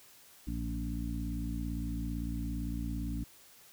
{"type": "harmonic tone with a mistuned harmonic", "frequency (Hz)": 57.7, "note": "A#1", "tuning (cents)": -17, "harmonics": [1, 2, 3, 4, 5], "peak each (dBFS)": [-36, -43, -42, -41, -41], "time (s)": [0.47, 3.24], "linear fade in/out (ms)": 5, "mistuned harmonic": 2, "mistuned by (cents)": -26, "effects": ["white hiss -58 dBFS RMS until 3.72 s"]}